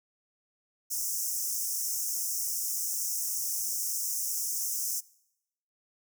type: high-pass noise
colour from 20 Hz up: pink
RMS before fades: -32 dBFS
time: 0.9-5.01 s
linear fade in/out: 20 ms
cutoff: 5400 Hz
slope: 96 dB/octave
effects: noise-tail reverb RT60 0.8 s tail -22 dB re dry